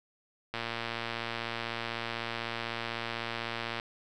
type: click train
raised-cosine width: 0.3 ms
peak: -18 dBFS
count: 379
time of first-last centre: 0.54-3.799 s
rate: 116 Hz
effects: none